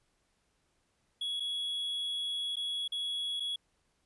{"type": "tone with dropouts", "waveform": "triangle", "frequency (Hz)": 3354, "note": "G#7", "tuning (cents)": 16, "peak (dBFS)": -31, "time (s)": [1.21, 3.56], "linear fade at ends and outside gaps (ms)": 5, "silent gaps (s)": [[1.399, 1.403], [2.558, 2.567], [2.879, 2.92], [3.399, 3.403]], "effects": ["pink hiss -75 dBFS RMS until 4.05 s", "resampled to 24000 Hz"]}